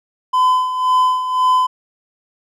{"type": "tone with tremolo", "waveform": "triangle", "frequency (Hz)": 1015, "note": "B5", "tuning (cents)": 47, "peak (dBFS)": -8, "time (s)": [0.33, 1.67], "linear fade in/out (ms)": 10, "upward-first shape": "sine", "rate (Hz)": 1.9, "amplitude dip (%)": 65, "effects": []}